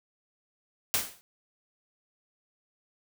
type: noise with exponential decay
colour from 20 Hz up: white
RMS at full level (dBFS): -23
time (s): 0.94-1.21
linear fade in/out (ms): 0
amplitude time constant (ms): 57
effects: none